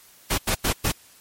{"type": "noise bursts at uneven times", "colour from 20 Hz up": "pink", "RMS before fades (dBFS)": -22, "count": 4, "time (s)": [[0.3, 0.38], [0.47, 0.55], [0.64, 0.73], [0.84, 0.92]], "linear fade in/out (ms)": 10, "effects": ["white hiss -52 dBFS RMS until 1.2 s", "MP3 64 kbps"]}